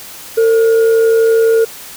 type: tone with frequency modulation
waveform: sine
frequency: 452 Hz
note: A4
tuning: 47 cents sharp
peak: -7 dBFS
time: 0.37-1.65 s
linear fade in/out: 10 ms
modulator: 976 Hz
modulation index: 0.24
effects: white hiss -32 dBFS RMS until 1.96 s